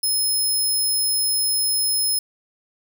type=tone; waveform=10% pulse; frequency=5160 Hz; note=E8; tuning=38 cents flat; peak=-13 dBFS; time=0.03-2.19 s; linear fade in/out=5 ms; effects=none